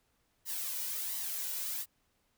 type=noise with flanger; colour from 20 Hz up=blue; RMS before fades=-37 dBFS; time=0.45-1.86 s; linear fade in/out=50 ms; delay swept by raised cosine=0.99 to 2.09 ms; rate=1.4 Hz; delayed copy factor=+0.55; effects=pink hiss -75 dBFS RMS until 2.37 s